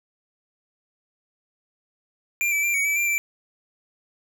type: tone with pitch steps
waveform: square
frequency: 2383 / 2310 / 2370 / 2247 / 2306 / 2373 / 2339 Hz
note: D7 / D7 / D7 / C#7 / D7 / D7 / D7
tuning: +25 / -29 / +15 / +23 / -32 / +17 / -8 cents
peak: -21 dBFS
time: 2.41-3.18 s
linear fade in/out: 0 ms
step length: 110 ms
effects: none